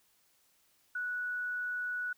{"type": "tone", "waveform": "sine", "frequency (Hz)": 1473, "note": "F#6", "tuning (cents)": -8, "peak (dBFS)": -33, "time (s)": [0.95, 2.13], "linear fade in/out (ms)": 5, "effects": ["white hiss -70 dBFS RMS until 2.17 s"]}